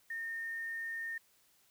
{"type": "tone with quantisation", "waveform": "sine", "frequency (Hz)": 1827, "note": "A#6", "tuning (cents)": -35, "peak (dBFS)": -37, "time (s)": [0.1, 1.18], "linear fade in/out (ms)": 5, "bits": 10, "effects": ["white hiss -69 dBFS RMS until 1.7 s"]}